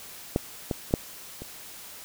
clicks, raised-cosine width 2 ms, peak -9 / -13 / -29 / -6 / -24 dBFS, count 5, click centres 0.361 / 0.712 / 0.909 / 0.939 / 1.42 s, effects white hiss -44 dBFS RMS until 2.04 s

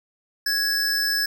square tone pair together, 1661.2 / 5274 Hz, G#6 / E8, 0 / 0 cents, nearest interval octave + minor sixth, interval 2000 cents, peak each -24 / -24 dBFS, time 0.46-1.26 s, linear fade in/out 5 ms, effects none

